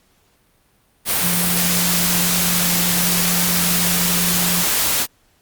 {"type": "tone in noise", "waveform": "sine", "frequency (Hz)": 175.5, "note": "F3", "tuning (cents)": 9, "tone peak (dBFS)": -22, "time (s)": [1.2, 4.65], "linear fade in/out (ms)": 50, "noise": "white", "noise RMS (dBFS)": -18, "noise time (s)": [1.05, 5.07], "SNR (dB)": -7, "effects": ["pink hiss -59 dBFS RMS until 5.41 s", "Opus 48 kbps"]}